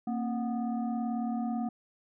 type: tone with frequency modulation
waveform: sine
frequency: 230.4 Hz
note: A#3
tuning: 20 cents flat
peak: -29 dBFS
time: 0.07-1.69 s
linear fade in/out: 5 ms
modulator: 499 Hz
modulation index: 0.82
effects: none